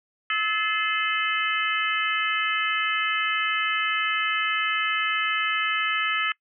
harmonic tone with a mistuned harmonic, 432.3 Hz, A4, 31 cents flat, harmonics 3 / 4 / 5 / 6 / 7, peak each -27 / -28 / -29 / -30 / -30 dBFS, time 0.3-6.32 s, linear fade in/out 2 ms, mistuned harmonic 5, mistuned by -63 cents, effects noise-tail reverb RT60 0.1 s tail -24 dB re dry

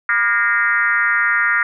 sine tone with frequency modulation, 1632 Hz, G#6, 31 cents flat, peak -13 dBFS, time 0.09-1.63 s, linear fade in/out 2 ms, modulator 216 Hz, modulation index 1.8, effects none

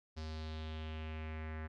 square tone with low-pass filter sweep, 78.6 Hz, D#2, 18 cents sharp, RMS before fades -43 dBFS, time 0.16-1.68 s, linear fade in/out 20 ms, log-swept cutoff 5000 to 1800 Hz, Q 3, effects none

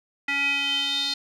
square tone with band-pass filter sweep, 280.5 Hz, C#4, 21 cents sharp, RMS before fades -25 dBFS, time 0.28-1.14 s, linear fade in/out 5 ms, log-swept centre 2200 to 4100 Hz, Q 7.3, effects none

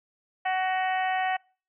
harmonic tone, 373.8 Hz, F#4, 18 cents sharp, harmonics 2 / 3 / 4 / 5 / 6 / 7 / 8, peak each -25 / -39 / -37 / -32 / -39 / -40 / -42 dBFS, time 0.45-1.37 s, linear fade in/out 10 ms, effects noise-tail reverb RT60 0.4 s tail -26 dB re dry

